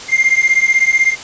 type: beating tone pair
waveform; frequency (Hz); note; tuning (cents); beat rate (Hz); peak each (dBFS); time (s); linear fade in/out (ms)
triangle; 2101 / 2117; C7 / C7; +7 / +20; 16; -11; 0.08-1.16; 50
effects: white hiss -30 dBFS RMS until 1.23 s + resampled to 16000 Hz